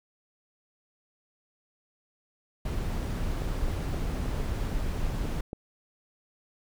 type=noise; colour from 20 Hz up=brown; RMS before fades=-30 dBFS; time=2.65-5.41 s; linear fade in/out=5 ms
type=clicks; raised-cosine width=2 ms; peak=-22 dBFS; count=8; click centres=3.42 / 3.683 / 3.808 / 3.945 / 4.258 / 4.4 / 5.254 / 5.531 s
effects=none